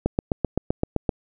click train, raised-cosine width 2 ms, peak -7 dBFS, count 9, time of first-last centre 0.06-1.092 s, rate 7.75 Hz, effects none

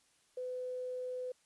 sine tone with quantisation, 504 Hz, B4, 35 cents sharp, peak -37 dBFS, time 0.37-1.32 s, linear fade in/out 5 ms, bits 11, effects white hiss -71 dBFS RMS until 1.45 s + resampled to 24000 Hz

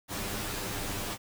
pink noise with comb filter, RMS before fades -35 dBFS, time 0.08-1.18 s, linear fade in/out 50 ms, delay 10 ms, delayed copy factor +0.75, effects none

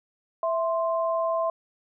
sine tone pair together, 659.3 / 1046.5 Hz, E5 / C6, 0 / 0 cents, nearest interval minor sixth, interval 800 cents, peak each -24 / -28 dBFS, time 0.43-1.5 s, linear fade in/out 2 ms, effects none

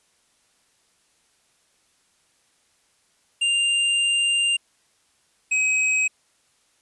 square tone pair in turn, 2794 / 2537 Hz, F7 / D#7, 0 / +33 cents, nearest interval major second, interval 167 cents, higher first, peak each -19 dBFS, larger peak neither, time 3.41-4.57 / 5.51-6.08 s, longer first, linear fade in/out 10 ms, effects white hiss -64 dBFS RMS until 6.81 s + resampled to 24000 Hz

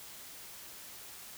silence, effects white hiss -49 dBFS RMS until 1.37 s

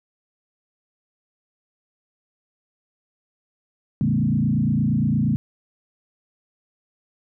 sine tone with frequency modulation, 180.5 Hz, F#3, 43 cents flat, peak -17 dBFS, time 4.01-5.36 s, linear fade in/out 0 ms, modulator 28.6 Hz, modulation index 2.3, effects none

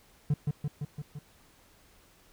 triangle tone with echo, 146.83 Hz, D3, in tune, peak -20 dBFS, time 0.3-0.34 s, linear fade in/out 5 ms, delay 170 ms, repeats 5, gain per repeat -3 dB, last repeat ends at 1.19 s, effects tanh soft clip ceiling -16 dBFS + pink hiss -61 dBFS RMS until 2.32 s

